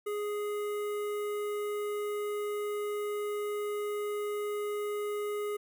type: tone with notch filter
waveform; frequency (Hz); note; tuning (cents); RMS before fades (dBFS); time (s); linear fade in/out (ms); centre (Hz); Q
square; 415.3; G#4; 0; -34; 0.06-5.57; 10; 4800; 0.62
effects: none